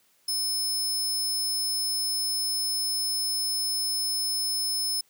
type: tone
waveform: sawtooth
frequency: 5220 Hz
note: E8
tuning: 18 cents flat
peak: -23 dBFS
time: 0.28-5.01 s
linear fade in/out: 5 ms
effects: white hiss -65 dBFS RMS until 5.09 s + high-pass 100 Hz 12 dB/octave